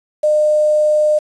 sine tone with quantisation, 606 Hz, D#5, 46 cents flat, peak -10 dBFS, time 0.23-1.19 s, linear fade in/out 10 ms, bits 6, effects resampled to 24000 Hz

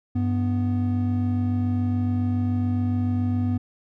triangle tone pair together, 98 / 246.9 Hz, G2 / B3, 0 / 0 cents, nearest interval octave + major third, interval 1600 cents, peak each -21 / -22 dBFS, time 0.15-3.58 s, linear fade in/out 10 ms, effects none

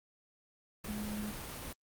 sine tone in noise, 210.2 Hz, G#3, 21 cents sharp, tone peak -37 dBFS, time 0.88-1.31 s, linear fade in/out 5 ms, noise pink, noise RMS -43 dBFS, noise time 0.84-1.73 s, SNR +3 dB, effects Opus 32 kbps

